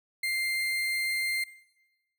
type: tone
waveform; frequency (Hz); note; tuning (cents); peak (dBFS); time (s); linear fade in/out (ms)
35% pulse; 2098; C7; +4; -26; 0.23-1.44; 5
effects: noise-tail reverb RT60 1.0 s tail -18 dB re dry